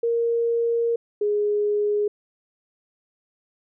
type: tone pair in turn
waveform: sine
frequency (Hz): 466.2 / 415.3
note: A#4 / G#4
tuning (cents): 0 / 0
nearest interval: major second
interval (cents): 200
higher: first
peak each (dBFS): -19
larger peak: neither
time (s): 0.03-0.96 / 1.21-2.08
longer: first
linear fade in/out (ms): 5
effects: none